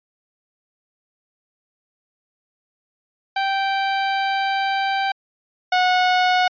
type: tone pair in turn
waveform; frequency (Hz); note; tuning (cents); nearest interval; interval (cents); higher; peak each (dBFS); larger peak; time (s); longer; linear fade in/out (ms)
sawtooth; 781 / 731.3; G5 / F#5; -7 / -20; minor second; 113; first; -15 / -11; second; 3.36-5.12 / 5.72-6.48; first; 5
effects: resampled to 11025 Hz